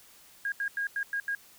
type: tone bursts at uneven times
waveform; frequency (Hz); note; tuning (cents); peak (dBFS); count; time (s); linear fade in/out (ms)
sine; 1630; G#6; -33; -28; 6; 0.45-0.52 / 0.6-0.68 / 0.77-0.87 / 0.96-1.03 / 1.13-1.2 / 1.28-1.35; 2
effects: white hiss -56 dBFS RMS until 1.58 s

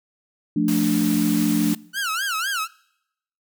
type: chord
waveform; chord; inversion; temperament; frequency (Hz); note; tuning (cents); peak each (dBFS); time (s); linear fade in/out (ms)
sine; D minor; first; equal; 174.61 / 220 / 293.7; F3 / A3 / D4; 0 / 0 / 0; -24 / -22 / -20; 0.56-1.74; 5
type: noise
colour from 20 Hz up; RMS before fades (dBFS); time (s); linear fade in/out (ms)
white; -31; 0.68-1.75; 2
type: tone with vibrato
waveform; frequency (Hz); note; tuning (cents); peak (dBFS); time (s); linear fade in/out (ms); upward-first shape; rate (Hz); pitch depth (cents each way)
sawtooth; 1444; F#6; -43; -19; 1.93-2.68; 50; sine; 4; 220
effects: noise-tail reverb RT60 0.8 s tail -23 dB re dry

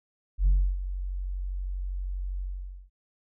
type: tone with ADSR envelope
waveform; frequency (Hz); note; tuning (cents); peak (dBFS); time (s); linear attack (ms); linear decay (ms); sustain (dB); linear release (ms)
sine; 46.25; F#1; 0; -15; 0.38-2.9; 87; 300; -14; 490
effects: tanh soft clip ceiling -16 dBFS

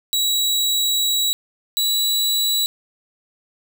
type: tone pair in turn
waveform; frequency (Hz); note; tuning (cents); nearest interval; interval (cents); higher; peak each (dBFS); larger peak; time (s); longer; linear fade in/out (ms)
sawtooth; 3888 / 3924; B7 / B7; -28 / -12; unison; 16; second; -14; neither; 0.13-1.33 / 1.77-2.66; first; 0
effects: none

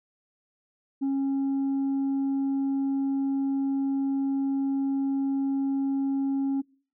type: tone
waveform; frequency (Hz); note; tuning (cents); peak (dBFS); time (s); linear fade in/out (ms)
sine; 273.2; C#4; -25; -21; 1.01-6.62; 20
effects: noise-tail reverb RT60 0.4 s tail -23 dB re dry + tanh soft clip ceiling -23 dBFS

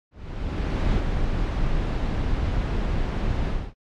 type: noise with ADSR envelope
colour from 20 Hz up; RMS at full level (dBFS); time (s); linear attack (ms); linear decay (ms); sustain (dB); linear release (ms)
brown; -20; 0.11-3.74; 840; 61; -4; 250
effects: low-pass 4000 Hz 12 dB/octave + AAC 64 kbps

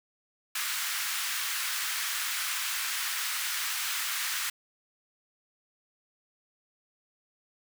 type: high-pass noise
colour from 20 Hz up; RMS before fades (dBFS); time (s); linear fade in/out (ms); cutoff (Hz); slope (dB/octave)
pink; -32; 0.55-4.5; 5; 1300; 24
effects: none

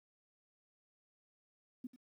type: tone with echo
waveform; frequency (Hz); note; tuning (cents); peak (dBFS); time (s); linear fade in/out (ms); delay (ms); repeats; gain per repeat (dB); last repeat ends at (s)
sine; 250.8; B3; +27; -40; 1.84-1.87; 5; 92; 1; -15; 1.962
effects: 12-bit

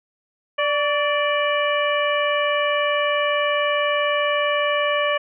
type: harmonic tone with a mistuned harmonic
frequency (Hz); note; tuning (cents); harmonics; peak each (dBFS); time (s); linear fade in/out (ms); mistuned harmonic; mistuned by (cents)
587.3; D5; 0; 1 / 2 / 3 / 4 / 5; -21 / -24 / -26 / -27 / -28; 0.58-5.18; 10; 2; -50
effects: none

